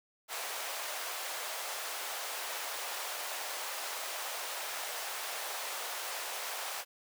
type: high-pass noise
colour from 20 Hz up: pink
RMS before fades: -39 dBFS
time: 0.28-6.85 s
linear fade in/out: 50 ms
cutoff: 580 Hz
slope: 24 dB/octave
effects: none